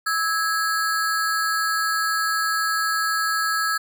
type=ring-modulated tone; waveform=square; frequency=1480 Hz; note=F#6; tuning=in tune; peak=-18 dBFS; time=0.06-3.78 s; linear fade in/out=10 ms; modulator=174 Hz; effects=none